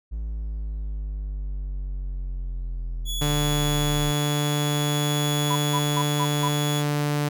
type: linear sweep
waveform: triangle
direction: down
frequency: 55 to 36.71 Hz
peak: -25 dBFS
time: 0.11-4.12 s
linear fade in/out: 20 ms
type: tone with tremolo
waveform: sawtooth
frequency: 3391 Hz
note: G#7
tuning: 35 cents sharp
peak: -25 dBFS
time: 3.05-6.84 s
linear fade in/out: 50 ms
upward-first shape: sine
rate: 0.53 Hz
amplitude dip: 25%
type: tone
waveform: sawtooth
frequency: 146.83 Hz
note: D3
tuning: in tune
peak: -18 dBFS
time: 3.21-7.29 s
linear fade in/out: 10 ms
type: tone bursts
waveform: sine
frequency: 996 Hz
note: B5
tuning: 14 cents sharp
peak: -23 dBFS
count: 5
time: 5.5-6.485 s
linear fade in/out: 10 ms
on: 61 ms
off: 170 ms
effects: none

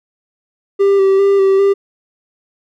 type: tone with vibrato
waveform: triangle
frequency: 392 Hz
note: G4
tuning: in tune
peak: -6 dBFS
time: 0.79-1.74 s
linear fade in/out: 20 ms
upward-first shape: square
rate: 2.5 Hz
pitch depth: 20 cents each way
effects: none

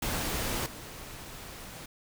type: noise with level steps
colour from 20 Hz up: pink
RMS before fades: -32 / -44 dBFS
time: 0.02-1.86 s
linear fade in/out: 5 ms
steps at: 0.66 s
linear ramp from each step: 2 ms
effects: none

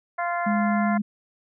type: harmonic tone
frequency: 346.9 Hz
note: F4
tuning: 12 cents flat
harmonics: 2 / 3 / 4 / 5 / 6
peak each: -26 / -30 / -32 / -34 / -36 dBFS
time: 0.18-0.98 s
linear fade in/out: 10 ms
type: tone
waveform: sine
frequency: 208.1 Hz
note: G#3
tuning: 4 cents sharp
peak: -21 dBFS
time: 0.46-1.02 s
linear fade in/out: 10 ms
effects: none

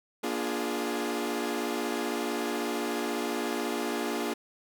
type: chord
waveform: sawtooth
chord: Bb dominant seventh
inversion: none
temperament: equal with one note detuned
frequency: 237.6 / 293.7 / 349.2 / 415.3 Hz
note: Bb3 / D4 / F4 / Ab4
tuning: +33 / 0 / 0 / 0 cents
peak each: -31 dBFS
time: 0.23-4.34 s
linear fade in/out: 10 ms
effects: none

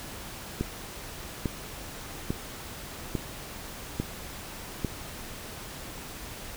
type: click train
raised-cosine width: 3 ms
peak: -14 dBFS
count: 6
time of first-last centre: 0.61-4.847 s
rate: 1.18 Hz
effects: pink hiss -41 dBFS RMS until 6.56 s

